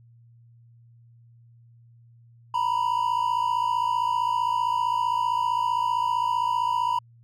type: tone pair together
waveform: triangle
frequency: 932.3 / 987.7 Hz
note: A#5 / B5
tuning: 0 / 0 cents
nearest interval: minor second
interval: 100 cents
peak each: -24 / -22 dBFS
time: 2.54-6.99 s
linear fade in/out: 5 ms
effects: added 117 Hz sine -51 dBFS peak until 7.23 s